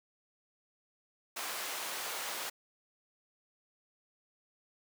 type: high-pass noise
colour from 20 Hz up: pink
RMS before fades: -39 dBFS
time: 1.36-2.5 s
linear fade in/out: 10 ms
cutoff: 680 Hz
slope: 12 dB/octave
effects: none